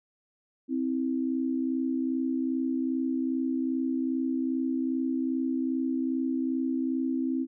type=tone pair together; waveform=sine; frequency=261.6 / 324.1 Hz; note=C4 / E4; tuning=0 / -29 cents; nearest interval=major third; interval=371 cents; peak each=-27 / -31 dBFS; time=0.68-7.47 s; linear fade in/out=50 ms; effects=none